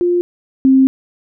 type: tone pair in turn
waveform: sine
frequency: 351.9 / 265 Hz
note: F4 / C4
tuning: +13 / +22 cents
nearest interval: perfect fourth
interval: 491 cents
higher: first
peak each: -11 / -6 dBFS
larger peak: second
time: 0.01-0.21 / 0.65-0.87 s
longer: second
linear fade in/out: 0 ms
effects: none